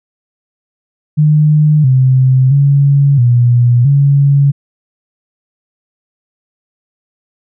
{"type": "tone with pitch steps", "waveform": "sine", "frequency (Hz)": [151.6, 130.2, 140.7, 121.2, 140.7], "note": ["D#3", "C3", "C#3", "B2", "C#3"], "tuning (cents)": [-45, -8, 26, -32, 26], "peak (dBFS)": -5, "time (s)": [1.17, 4.52], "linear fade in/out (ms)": 20, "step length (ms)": 670, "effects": []}